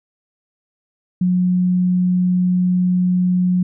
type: tone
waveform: sine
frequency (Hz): 181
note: F#3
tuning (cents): -38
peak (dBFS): -13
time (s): 1.21-3.63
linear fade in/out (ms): 5
effects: none